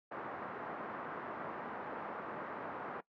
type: low-pass noise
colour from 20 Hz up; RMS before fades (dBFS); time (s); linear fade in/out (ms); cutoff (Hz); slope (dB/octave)
white; -43; 0.11-3.01; 10; 1400; 24
effects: noise-tail reverb RT60 0.1 s tail -20 dB re dry + high-pass 200 Hz 12 dB/octave